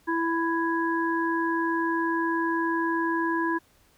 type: harmonic tone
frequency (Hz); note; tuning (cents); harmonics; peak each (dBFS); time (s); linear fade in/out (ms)
331.6; E4; +10; 1 / 3 / 5; -26 / -28 / -30; 0.07-3.59; 20
effects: pink hiss -62 dBFS RMS until 3.97 s